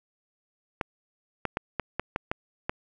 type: clicks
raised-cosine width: 0.5 ms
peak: -12 dBFS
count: 8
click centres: 0.812 / 1.453 / 1.571 / 1.797 / 1.996 / 2.161 / 2.315 / 2.695 s
effects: none